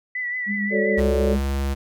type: tone with vibrato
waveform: sine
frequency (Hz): 1975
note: B6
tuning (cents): 0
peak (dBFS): -24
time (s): 0.15-1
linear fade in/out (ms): 5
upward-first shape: triangle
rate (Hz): 5.7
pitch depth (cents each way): 45
type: tone with tremolo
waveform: sine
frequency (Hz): 203.9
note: G#3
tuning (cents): -32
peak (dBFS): -22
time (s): 0.46-1.41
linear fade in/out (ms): 50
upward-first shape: triangle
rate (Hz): 6.9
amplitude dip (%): 45
type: chord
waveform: sine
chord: D major seventh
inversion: first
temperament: equal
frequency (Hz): 370 / 440 / 554.4 / 587.3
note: F#4 / A4 / C#5 / D5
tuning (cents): 0 / 0 / 0 / 0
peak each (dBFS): -26 / -22 / -28 / -26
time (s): 0.7-1.37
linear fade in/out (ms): 50
type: tone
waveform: square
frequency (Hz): 68.8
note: C#2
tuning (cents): -12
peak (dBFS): -22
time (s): 0.97-1.75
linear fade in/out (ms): 20
effects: none